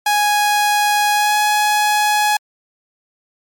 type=tone with pitch glide; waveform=sawtooth; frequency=830.6 to 839.8 Hz; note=G#5 to G#5; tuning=0 to +19 cents; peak=-9 dBFS; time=0.06-2.37 s; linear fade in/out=5 ms; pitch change=+19 cents; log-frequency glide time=1.13-1.35 s; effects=MP3 96 kbps